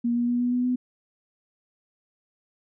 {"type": "tone with pitch steps", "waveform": "sine", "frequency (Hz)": [237.3, 239.8, 242.3, 244.8, 247.4, 250], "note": ["A#3", "A#3", "B3", "B3", "B3", "B3"], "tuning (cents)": [31, 49, -33, -15, 3, 21], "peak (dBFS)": -21, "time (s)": [0.04, 0.76], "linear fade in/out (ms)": 10, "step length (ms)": 120, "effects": []}